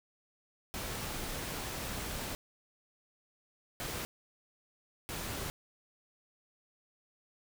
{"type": "noise bursts at uneven times", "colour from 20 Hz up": "pink", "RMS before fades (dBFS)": -39, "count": 3, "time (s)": [[0.74, 2.35], [3.8, 4.05], [5.09, 5.5]], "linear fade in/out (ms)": 0, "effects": []}